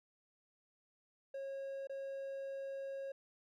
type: tone with dropouts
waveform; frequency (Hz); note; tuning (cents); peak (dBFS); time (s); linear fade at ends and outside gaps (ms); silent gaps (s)
triangle; 545; C#5; -29; -39; 1.34-3.12; 5; 1.872-1.895
effects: none